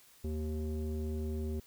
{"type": "tone with low-pass filter", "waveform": "square", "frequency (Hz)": 77.1, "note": "D#2", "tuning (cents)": -15, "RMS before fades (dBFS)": -36, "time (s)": [0.24, 1.6], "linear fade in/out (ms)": 5, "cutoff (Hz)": 360, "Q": 2.5, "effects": ["white hiss -61 dBFS RMS until 1.66 s"]}